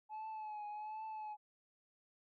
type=tone with vibrato; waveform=sine; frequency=855 Hz; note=A5; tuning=50 cents flat; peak=-40 dBFS; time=0.09-1.37 s; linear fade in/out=50 ms; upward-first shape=triangle; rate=1.3 Hz; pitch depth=50 cents each way; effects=tanh soft clip ceiling -42 dBFS

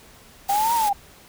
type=noise; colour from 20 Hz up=white; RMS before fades=-30 dBFS; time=0.48-0.9 s; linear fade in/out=20 ms
type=exponential two-way sweep; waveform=sine; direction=up then down; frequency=784 to 953 to 784 Hz; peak=-18 dBFS; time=0.49-0.93 s; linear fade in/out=5 ms; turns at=0.74 s
effects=pink hiss -49 dBFS RMS until 1.28 s

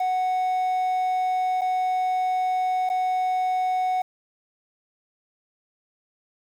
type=tone with dropouts; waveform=triangle; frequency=740 Hz; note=F#5; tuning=in tune; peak=-19 dBFS; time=0-4.02 s; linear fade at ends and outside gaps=5 ms; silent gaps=1.611-1.616 / 2.892-2.899 s; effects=8-bit

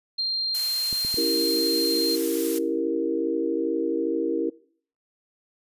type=tone; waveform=sine; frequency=4186 Hz; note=C8; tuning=in tune; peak=-23 dBFS; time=0.18-2.16 s; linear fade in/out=10 ms
type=noise; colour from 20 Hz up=blue; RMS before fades=-31 dBFS; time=0.54-2.59 s; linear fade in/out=10 ms
type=clicks; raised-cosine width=3 ms; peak=-24 dBFS; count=3; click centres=0.928 / 1.049 / 1.143 s
type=chord; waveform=sine; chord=C# diminished seventh; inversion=none; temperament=equal; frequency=277.2 / 329.6 / 392 / 466.2 Hz; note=C#4 / E4 / G4 / Bb4; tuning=0 / 0 / 0 / 0 cents; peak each=-31 / -26 / -31 / -27 dBFS; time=1.17-4.5 s; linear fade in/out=10 ms
effects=noise-tail reverb RT60 0.5 s tail -20 dB re dry + resampled to 32000 Hz

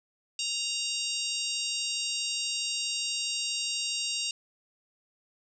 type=harmonic tone with a mistuned harmonic; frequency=932.3 Hz; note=A#5; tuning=in tune; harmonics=3 / 4 / 5 / 6 / 7 / 8 / 9; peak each=-34 / -37 / -36 / -37 / -42 / -38 / -42 dBFS; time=0.39-4.31 s; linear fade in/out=2 ms; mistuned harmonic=7; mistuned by=+35 cents; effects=none

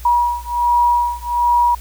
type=beating tone pair; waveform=sine; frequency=960 / 961.3 Hz; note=B5 / B5; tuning=-49 / -47 cents; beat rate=1.3 Hz; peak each=-16 dBFS; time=0.05-1.75 s; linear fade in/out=5 ms; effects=added 60 Hz sine -31 dBFS peak until 1.8 s + white hiss -42 dBFS RMS until 1.8 s

